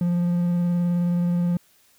triangle tone with vibrato, 174.61 Hz, F3, in tune, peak -17 dBFS, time 0.01-1.57 s, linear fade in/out 2 ms, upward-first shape square, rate 19 Hz, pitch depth 11 cents each way, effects white hiss -59 dBFS RMS until 1.98 s

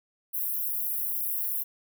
white high-pass noise, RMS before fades -30 dBFS, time 0.33-1.64 s, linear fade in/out 20 ms, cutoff 11000 Hz, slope 48 dB/octave, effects none

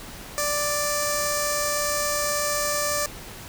5% pulse tone with notch filter, 587.3 Hz, D5, in tune, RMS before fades -25 dBFS, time 0.38-3.06 s, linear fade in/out 0 ms, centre 3200 Hz, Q 0.55, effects pink hiss -40 dBFS RMS until 3.48 s

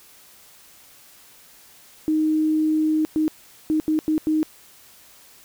sine tone bursts at uneven times, 311.1 Hz, D#4, in tune, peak -17 dBFS, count 6, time 2.08-3.05 / 3.16-3.28 / 3.7-3.8 / 3.88-3.99 / 4.08-4.18 / 4.27-4.43 s, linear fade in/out 0 ms, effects white hiss -50 dBFS RMS until 5.44 s

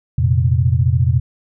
sine chord, F suspended fourth, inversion none, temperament equal, 87.31 / 116.54 / 130.81 Hz, F2 / Bb2 / C3, 0 / 0 / 0 cents, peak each -16 dBFS, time 0.18-1.2 s, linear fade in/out 5 ms, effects none

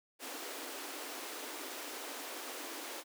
pink high-pass noise, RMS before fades -44 dBFS, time 0.19-3.04 s, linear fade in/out 50 ms, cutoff 260 Hz, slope 96 dB/octave, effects none

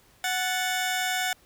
15% pulse tone pair together, 740 / 1755 Hz, F#5 / A6, 0 / -5 cents, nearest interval octave + minor third, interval 1495 cents, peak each -20 / -25 dBFS, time 0.24-1.33 s, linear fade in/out 2 ms, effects pink hiss -59 dBFS RMS until 1.45 s

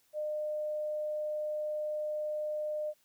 sine tone, 606 Hz, D#5, 46 cents flat, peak -32 dBFS, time 0.13-2.94 s, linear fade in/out 50 ms, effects white hiss -70 dBFS RMS until 3.04 s

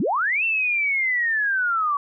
sine linear two-way sweep, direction up then down, 149.2 to 2710 to 1121 Hz, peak -19 dBFS, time 0-1.97 s, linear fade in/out 2 ms, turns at 0.44 s, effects none

